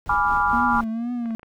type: noise with tremolo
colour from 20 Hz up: brown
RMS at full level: -32 dBFS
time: 0.06-0.84 s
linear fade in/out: 0 ms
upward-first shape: triangle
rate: 4.5 Hz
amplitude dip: 60%
type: chord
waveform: sine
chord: G# diminished seventh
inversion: none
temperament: equal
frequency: 830.6 / 987.8 / 1174.7 / 1396.9 Hz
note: G#5 / B5 / D6 / F6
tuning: 0 / 0 / 0 / 0 cents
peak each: -23 dBFS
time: 0.09-0.81 s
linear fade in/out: 5 ms
type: tone with vibrato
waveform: triangle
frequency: 233.1 Hz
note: A#3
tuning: in tune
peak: -22 dBFS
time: 0.53-1.35 s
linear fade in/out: 0 ms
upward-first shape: triangle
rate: 2.1 Hz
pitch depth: 100 cents each way
type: clicks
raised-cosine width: 0.5 ms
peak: -29 dBFS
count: 4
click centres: 1.258 / 1.307 / 1.395 / 1.431 s
effects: none